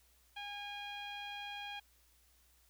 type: tone with low-pass filter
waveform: sawtooth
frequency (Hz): 816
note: G#5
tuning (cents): -31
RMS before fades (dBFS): -45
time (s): 0.36-1.8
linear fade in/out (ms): 10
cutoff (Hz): 3000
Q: 5.9
effects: added 60 Hz sine -70 dBFS peak until 2.69 s + white hiss -70 dBFS RMS until 2.69 s